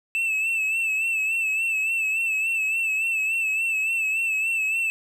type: tone with vibrato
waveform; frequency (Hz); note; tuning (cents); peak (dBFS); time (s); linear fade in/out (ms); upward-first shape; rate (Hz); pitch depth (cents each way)
triangle; 2637; E7; 0; -20; 0.15-4.9; 0; sine; 3.5; 50
effects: none